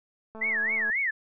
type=click train; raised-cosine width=1 ms; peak=-30 dBFS; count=122; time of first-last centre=0.35-0.9 s; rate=220 Hz
type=tone with vibrato; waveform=sine; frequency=1923 Hz; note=B6; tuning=47 cents flat; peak=-24 dBFS; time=0.41-1.11 s; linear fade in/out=10 ms; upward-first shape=sine; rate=3.8 Hz; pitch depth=260 cents each way
effects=none